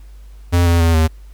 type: tone with pitch steps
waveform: square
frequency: 87.1 / 85.2 / 83.1 / 79.8 Hz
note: F2 / F2 / E2 / D#2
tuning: -4 / -42 / +15 / +44 cents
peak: -11 dBFS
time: 0.52-1.08 s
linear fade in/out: 20 ms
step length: 140 ms
effects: added 50 Hz sine -35 dBFS peak until 1.33 s + pink hiss -55 dBFS RMS until 1.33 s